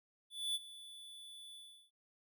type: tone with ADSR envelope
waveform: square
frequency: 3470 Hz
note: A7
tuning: 25 cents flat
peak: -34 dBFS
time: 0.3-1.91 s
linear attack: 250 ms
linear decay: 32 ms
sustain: -17 dB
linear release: 360 ms
effects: none